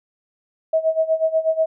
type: tone with tremolo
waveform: sine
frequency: 641 Hz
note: E5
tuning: 49 cents flat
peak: -13 dBFS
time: 0.73-1.66 s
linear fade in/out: 5 ms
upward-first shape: sine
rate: 8.2 Hz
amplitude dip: 85%
effects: none